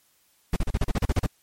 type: noise bursts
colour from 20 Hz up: brown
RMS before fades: -21 dBFS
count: 11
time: 0.53-1.264 s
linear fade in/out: 5 ms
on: 34 ms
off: 36 ms
effects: white hiss -64 dBFS RMS until 1.42 s + MP3 64 kbps